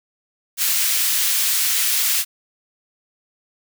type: high-pass noise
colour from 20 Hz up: white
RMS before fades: -19 dBFS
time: 0.57-2.25 s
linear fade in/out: 50 ms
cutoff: 1900 Hz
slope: 12 dB/octave
effects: none